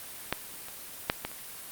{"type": "clicks", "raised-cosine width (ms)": 0.3, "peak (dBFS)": [-10, -27, -7, -15, -28], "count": 5, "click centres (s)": [0.326, 0.685, 1.099, 1.25, 1.315], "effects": ["white hiss -43 dBFS RMS until 1.71 s", "Opus 32 kbps"]}